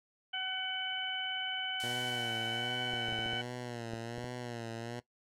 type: harmonic tone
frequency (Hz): 753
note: F#5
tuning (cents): +30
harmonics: 1 / 2 / 3 / 4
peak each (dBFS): -43 / -40 / -44 / -35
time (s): 0.33-3.42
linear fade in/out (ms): 10
type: noise with exponential decay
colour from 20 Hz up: blue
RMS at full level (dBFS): -39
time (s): 1.8-4.56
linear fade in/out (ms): 0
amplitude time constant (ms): 600
type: tone with vibrato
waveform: 10% pulse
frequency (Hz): 118.9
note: A#2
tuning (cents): +35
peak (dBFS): -31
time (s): 1.83-5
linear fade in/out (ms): 5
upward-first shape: sine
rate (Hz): 1.3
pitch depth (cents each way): 72
type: clicks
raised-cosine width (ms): 2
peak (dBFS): -30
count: 9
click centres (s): 2.936 / 3.085 / 3.125 / 3.19 / 3.261 / 3.333 / 3.935 / 4.182 / 4.243
effects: noise-tail reverb RT60 0.1 s tail -17 dB re dry + low-pass 8000 Hz 12 dB/octave